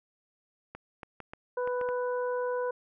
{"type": "clicks", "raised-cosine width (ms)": 0.5, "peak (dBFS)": -26, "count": 7, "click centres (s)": [0.75, 1.032, 1.203, 1.335, 1.675, 1.813, 1.889]}
{"type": "harmonic tone", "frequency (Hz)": 495.4, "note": "B4", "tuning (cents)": 5, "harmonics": [1, 2, 3], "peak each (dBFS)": [-29, -36, -41], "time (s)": [1.57, 2.71], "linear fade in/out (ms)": 5}
{"effects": []}